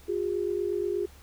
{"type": "tone pair together", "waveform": "sine", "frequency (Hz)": [357.3, 405.7], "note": ["F4", "G#4"], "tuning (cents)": [40, -41], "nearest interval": "major second", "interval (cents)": 219, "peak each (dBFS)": [-29, -29], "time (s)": [0.08, 1.06], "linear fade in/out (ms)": 10, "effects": ["added 70 Hz sine -52 dBFS peak until 1.22 s", "pink hiss -55 dBFS RMS until 1.22 s"]}